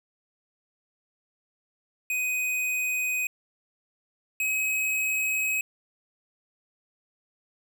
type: tone pair in turn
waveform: square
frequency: 2500 / 2544 Hz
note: D#7 / D#7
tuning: +8 / +38 cents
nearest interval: unison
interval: 30 cents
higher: second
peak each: -26 / -25 dBFS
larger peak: second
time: 2.1-3.27 / 4.4-5.61 s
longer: second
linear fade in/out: 2 ms
effects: none